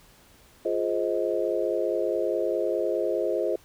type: chord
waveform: sine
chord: F minor seventh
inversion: none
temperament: just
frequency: 349.2 / 419.1 / 523.8 / 628.6 Hz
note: F4 / Ab4 / C5 / Eb5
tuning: 0 / +16 / +2 / +18 cents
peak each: -29 dBFS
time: 0.65-3.56 s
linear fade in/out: 5 ms
effects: pink hiss -56 dBFS RMS until 3.64 s